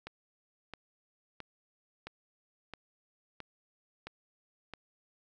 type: click train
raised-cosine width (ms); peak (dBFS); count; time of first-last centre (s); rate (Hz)
0.3; -26; 8; 0.07-4.737; 1.5
effects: none